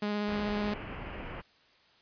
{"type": "tone with vibrato", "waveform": "sawtooth", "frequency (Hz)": 207.7, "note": "G#3", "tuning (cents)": 0, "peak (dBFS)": -26, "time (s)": [0.02, 0.74], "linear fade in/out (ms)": 5, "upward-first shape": "sine", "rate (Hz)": 16, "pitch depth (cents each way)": 11}
{"type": "low-pass noise", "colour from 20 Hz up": "pink", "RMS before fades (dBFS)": -41, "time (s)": [0.27, 1.42], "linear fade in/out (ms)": 20, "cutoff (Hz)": 3000, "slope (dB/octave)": 96}
{"effects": ["white hiss -63 dBFS RMS until 2.01 s", "resampled to 11025 Hz"]}